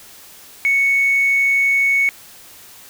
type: tone with hard clipping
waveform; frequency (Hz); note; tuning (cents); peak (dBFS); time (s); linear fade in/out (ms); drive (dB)
sine; 2217; C#7; 0; -13; 0.65-2.09; 0; 1
effects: white hiss -42 dBFS RMS until 2.89 s